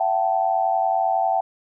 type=tone cluster; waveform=sine; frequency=674 / 764 / 876 Hz; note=E5 / G5 / A5; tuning=+38 / -45 / -8 cents; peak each=-23 / -20 / -26 dBFS; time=0-1.41 s; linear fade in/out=5 ms; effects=none